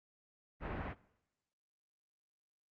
pink low-pass noise, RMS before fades -41 dBFS, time 0.6-0.95 s, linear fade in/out 50 ms, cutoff 2200 Hz, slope 24 dB/octave, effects noise-tail reverb RT60 0.9 s tail -21 dB re dry + Opus 32 kbps

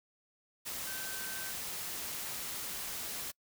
sine tone in noise, 1543 Hz, G6, 28 cents flat, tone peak -45 dBFS, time 0.86-1.52 s, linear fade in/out 20 ms, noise white, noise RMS -40 dBFS, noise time 0.65-3.32 s, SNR -8 dB, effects noise-tail reverb RT60 0.1 s tail -26 dB re dry

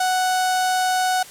sawtooth tone with notch filter, 741 Hz, F#5, 2 cents sharp, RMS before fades -20 dBFS, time 0-1.23 s, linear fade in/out 5 ms, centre 2400 Hz, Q 1.8, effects white hiss -41 dBFS RMS until 1.3 s + low-pass 12000 Hz 12 dB/octave

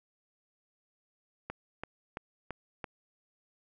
click train, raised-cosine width 0.5 ms, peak -22 dBFS, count 5, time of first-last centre 1.5-2.842 s, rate 2.98 Hz, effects none

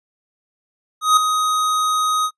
square tone with ADSR envelope, 1254 Hz, D#6, 13 cents sharp, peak -9 dBFS, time 1.01-2.31 s, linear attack 160 ms, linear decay 3 ms, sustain -8 dB, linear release 63 ms, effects noise-tail reverb RT60 0.1 s tail -26 dB re dry + resampled to 24000 Hz

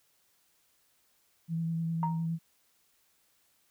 sine tone with vibrato, 164.81 Hz, E3, in tune, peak -29 dBFS, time 1.48-2.39 s, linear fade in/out 50 ms, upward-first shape triangle, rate 9.8 Hz, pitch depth 20 cents each way
sine tone with exponential decay, 932.3 Hz, A#5, in tune, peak -25 dBFS, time 2.03-2.26 s, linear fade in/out 1 ms, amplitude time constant 49 ms
effects tanh soft clip ceiling -18 dBFS + white hiss -70 dBFS RMS until 3.7 s

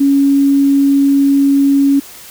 sine tone, 278.2 Hz, C#4, 6 cents sharp, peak -7 dBFS, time 0-2 s, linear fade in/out 10 ms, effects white hiss -35 dBFS RMS until 2.3 s

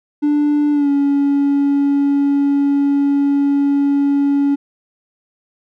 triangle tone with pitch glide, 294.1 to 282 Hz, D4 to C#4, +3 to +30 cents, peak -9 dBFS, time 0.22-4.56 s, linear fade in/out 20 ms, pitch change -73 cents, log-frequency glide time 0.72-0.89 s, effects tanh soft clip ceiling -6 dBFS

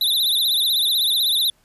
square tone with vibrato, 3758 Hz, A#7, 13 cents sharp, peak -17 dBFS, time 0.01-1.5 s, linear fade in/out 2 ms, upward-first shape triangle, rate 16 Hz, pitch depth 160 cents each way, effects pink hiss -61 dBFS RMS until 1.64 s + resampled to 32000 Hz

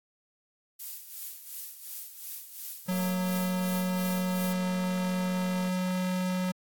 violet noise with tremolo, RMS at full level -37 dBFS, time 0.79-4.53 s, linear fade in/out 10 ms, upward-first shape sine, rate 2.8 Hz, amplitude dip 65%
square tone, 183.5 Hz, F#3, 14 cents flat, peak -28 dBFS, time 2.88-6.52 s, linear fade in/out 10 ms
click train, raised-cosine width 1 ms, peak -33 dBFS, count 634, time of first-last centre 2.91-5.686 s, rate 228 Hz
effects AAC 64 kbps

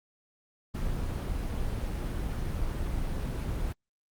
brown noise, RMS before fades -31 dBFS, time 0.74-3.73 s, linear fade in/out 10 ms, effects Opus 24 kbps

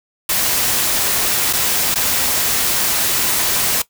white noise with dropouts, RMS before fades -17 dBFS, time 0.29-3.82 s, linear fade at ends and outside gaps 5 ms, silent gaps 1.529-1.533 / 1.944-1.956 s, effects noise-tail reverb RT60 0.1 s tail -17 dB re dry

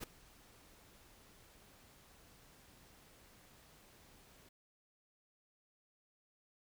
pink noise with ADSR envelope, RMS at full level -42 dBFS, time 0-4.49 s, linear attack 35 ms, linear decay 6 ms, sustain -21 dB, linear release 5 ms, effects none

